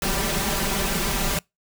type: noise with comb filter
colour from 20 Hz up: pink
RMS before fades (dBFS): -24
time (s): 0.02-1.39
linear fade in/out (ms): 2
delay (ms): 5.1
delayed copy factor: +0.9
effects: noise-tail reverb RT60 0.2 s tail -26 dB re dry